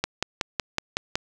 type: click train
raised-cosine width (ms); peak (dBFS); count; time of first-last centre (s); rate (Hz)
0.2; -6; 7; 0.04-1.155; 5.38
effects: none